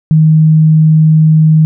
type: tone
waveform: sine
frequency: 156.9 Hz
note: D#3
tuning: 15 cents sharp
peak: -3 dBFS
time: 0.11-1.65 s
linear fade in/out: 0 ms
effects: none